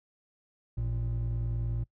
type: tone pair together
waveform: triangle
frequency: 54.87 / 115 Hz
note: A1 / A#2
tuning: -4 / -23 cents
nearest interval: octave + minor second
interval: 1281 cents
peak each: -29 / -28 dBFS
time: 0.77-1.84 s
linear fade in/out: 10 ms
effects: noise-tail reverb RT60 0.1 s tail -23 dB re dry + tanh soft clip ceiling -23 dBFS